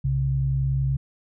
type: tone pair together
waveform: sine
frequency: 63.4 / 134.15 Hz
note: B1 / C3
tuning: +46 / +44 cents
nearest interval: octave + minor second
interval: 1298 cents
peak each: -27 / -21 dBFS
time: 0.04-0.97 s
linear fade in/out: 10 ms
effects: none